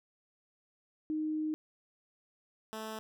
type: tone pair in turn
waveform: sine / 10% pulse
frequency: 309.6 / 218.9 Hz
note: D#4 / A3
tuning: -9 / -9 cents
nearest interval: tritone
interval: 600 cents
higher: first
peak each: -31 / -31 dBFS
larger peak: neither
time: 1.1-1.54 / 2.73-2.99 s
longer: first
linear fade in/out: 0 ms
effects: none